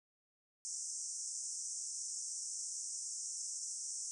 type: band-pass noise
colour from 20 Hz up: pink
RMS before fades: -43 dBFS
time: 0.65-4.11 s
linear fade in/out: 0 ms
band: 5500 to 8900 Hz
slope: 96 dB/octave
effects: none